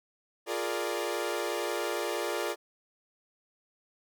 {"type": "chord", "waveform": "sawtooth", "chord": "Bb dominant seventh", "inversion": "second", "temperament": "equal", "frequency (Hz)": [349.2, 415.3, 466.2, 587.3], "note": ["F4", "Ab4", "Bb4", "D5"], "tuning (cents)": [0, 0, 0, 0], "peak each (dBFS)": -32, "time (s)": [0.46, 2.56], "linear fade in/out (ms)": 50, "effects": []}